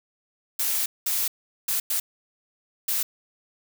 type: noise bursts at uneven times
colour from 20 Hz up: blue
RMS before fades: -25 dBFS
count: 5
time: 0.59-0.86 / 1.06-1.28 / 1.68-1.8 / 1.9-2 / 2.88-3.03 s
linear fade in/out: 5 ms
effects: none